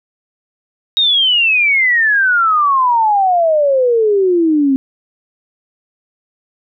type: exponential sweep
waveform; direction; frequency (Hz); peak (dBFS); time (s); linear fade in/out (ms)
sine; down; 3785 to 262.7; -9; 0.97-4.76; 0
effects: none